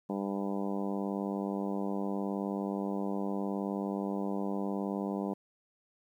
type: harmonic tone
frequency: 99.2 Hz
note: G2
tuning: 21 cents sharp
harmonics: 2 / 3 / 4 / 5 / 6 / 7 / 8 / 9 / 10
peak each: -34 / -38 / -40 / -42 / -44 / -45 / -46 / -47 / -48 dBFS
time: 0.09-5.34 s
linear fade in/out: 10 ms
effects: 11-bit